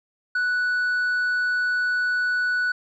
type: tone with tanh clipping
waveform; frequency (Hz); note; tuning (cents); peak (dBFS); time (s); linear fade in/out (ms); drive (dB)
sine; 1480; F#6; 0; -21; 0.35-2.72; 5; 3
effects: none